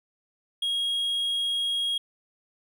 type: tone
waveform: triangle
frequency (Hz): 3281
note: G#7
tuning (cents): -22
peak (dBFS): -23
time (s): 0.62-1.98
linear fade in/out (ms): 5
effects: none